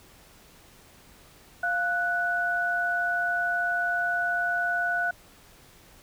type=tone pair together; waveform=sine; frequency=698.5 / 1480.1 Hz; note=F5 / F#6; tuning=0 / 0 cents; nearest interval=octave + minor second; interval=1300 cents; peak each=-29 / -25 dBFS; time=1.63-5.11 s; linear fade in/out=5 ms; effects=pink hiss -54 dBFS RMS until 6.02 s